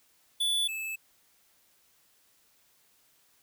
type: tone pair in turn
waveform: square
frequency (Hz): 3462 / 2615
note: A7 / E7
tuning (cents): -29 / -15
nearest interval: perfect fourth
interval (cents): 486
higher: first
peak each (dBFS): -26 / -34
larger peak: first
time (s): 0.4-0.68 / 0.68-0.96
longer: neither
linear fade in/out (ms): 10
effects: white hiss -66 dBFS RMS until 3.42 s